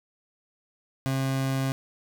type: tone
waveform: 30% pulse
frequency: 134 Hz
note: C3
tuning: 42 cents sharp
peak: -22 dBFS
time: 1.06-1.72 s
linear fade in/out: 0 ms
effects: none